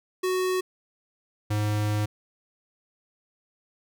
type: tone pair in turn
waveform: square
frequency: 370 / 105.22 Hz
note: F#4 / G#2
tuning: 0 / +23 cents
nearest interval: octave + minor seventh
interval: 2177 cents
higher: first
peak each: -24 dBFS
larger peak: neither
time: 0.23-0.61 / 1.5-2.06 s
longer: second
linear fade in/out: 10 ms
effects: none